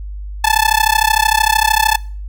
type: tone with amplitude modulation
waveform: sawtooth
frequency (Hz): 871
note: A5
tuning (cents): -18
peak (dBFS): -3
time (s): 0.44-1.96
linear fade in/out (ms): 5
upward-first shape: sine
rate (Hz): 33.2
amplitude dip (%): 100
effects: noise-tail reverb RT60 0.4 s tail -22 dB re dry + added 50 Hz sine -24 dBFS peak until 2.28 s